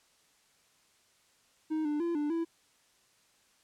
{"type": "tone with pitch steps", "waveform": "triangle", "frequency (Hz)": [312.9, 296.9, 340.4, 295.2, 332], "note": ["D#4", "D4", "F4", "D4", "E4"], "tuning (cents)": [10, 19, -44, 9, 12], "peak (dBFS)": -27, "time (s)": [1.7, 2.45], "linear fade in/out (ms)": 20, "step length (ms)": 150, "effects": ["white hiss -67 dBFS RMS until 3.63 s", "low-pass 9000 Hz 12 dB/octave"]}